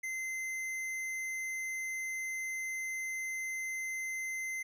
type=tone with tanh clipping; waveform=triangle; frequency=2068 Hz; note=C7; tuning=21 cents flat; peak=-37 dBFS; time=0.03-4.63 s; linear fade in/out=10 ms; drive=18 dB; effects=none